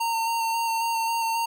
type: tone with vibrato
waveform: square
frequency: 915 Hz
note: A#5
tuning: 32 cents flat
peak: -24 dBFS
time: 0-1.46 s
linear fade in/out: 10 ms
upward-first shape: square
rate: 3.7 Hz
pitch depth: 14 cents each way
effects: none